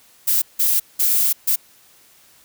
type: noise bursts at uneven times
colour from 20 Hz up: violet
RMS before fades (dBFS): -17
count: 4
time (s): 0.27-0.42 / 0.59-0.8 / 0.99-1.33 / 1.47-1.56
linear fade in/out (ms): 10
effects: white hiss -52 dBFS RMS until 2.44 s